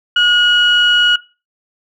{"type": "tone pair together", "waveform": "sine", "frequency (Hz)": [1441.1, 2914], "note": ["F#6", "F#7"], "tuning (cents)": [-46, -27], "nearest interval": "octave", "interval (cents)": 1219, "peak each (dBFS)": -11, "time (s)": [0.16, 1.16], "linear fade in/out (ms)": 5, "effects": ["noise-tail reverb RT60 0.3 s tail -19 dB re dry", "tanh soft clip ceiling -2 dBFS"]}